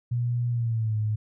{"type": "tone with pitch glide", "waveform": "sine", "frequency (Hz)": [120.6, 107.44], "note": ["B2", "A2"], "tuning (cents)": [-41, -41], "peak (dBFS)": -23, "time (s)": [0.11, 1.16], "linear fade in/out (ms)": 10, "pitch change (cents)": -200, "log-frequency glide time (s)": [0.5, 0.97], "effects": []}